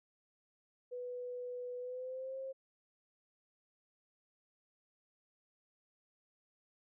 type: tone with pitch glide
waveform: sine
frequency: 493.9 to 532.4 Hz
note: B4 to C5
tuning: 0 to +30 cents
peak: -40 dBFS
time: 0.91-2.53 s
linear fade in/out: 20 ms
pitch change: +130 cents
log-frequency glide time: 1.79-2.37 s
effects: none